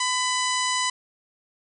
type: harmonic tone with a mistuned harmonic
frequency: 997 Hz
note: B5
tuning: 16 cents sharp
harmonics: 1 / 2 / 3 / 4 / 5 / 6 / 7 / 8 / 9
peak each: -26 / -29 / -31 / -32 / -33 / -34 / -34 / -35 / -36 dBFS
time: 0-0.9 s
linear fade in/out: 5 ms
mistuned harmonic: 1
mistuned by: +24 cents
effects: none